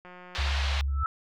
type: click train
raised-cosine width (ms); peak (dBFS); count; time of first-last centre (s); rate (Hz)
0.5; -32; 83; 0.05-0.506; 180
type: band-pass noise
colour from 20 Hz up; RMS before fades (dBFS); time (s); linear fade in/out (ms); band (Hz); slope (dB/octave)
white; -34; 0.35-0.81; 0; 590 to 4100; 24
type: tone with vibrato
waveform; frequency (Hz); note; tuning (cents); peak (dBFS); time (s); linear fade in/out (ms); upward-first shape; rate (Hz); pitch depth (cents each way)
sine; 69.3; C#2; 0; -25; 0.38-1.04; 10; triangle; 16; 69
type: tone with exponential growth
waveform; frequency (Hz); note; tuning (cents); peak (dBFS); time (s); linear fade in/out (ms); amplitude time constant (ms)
sine; 1318.5; E6; 0; -22; 0.88-1.06; 1; 39
effects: none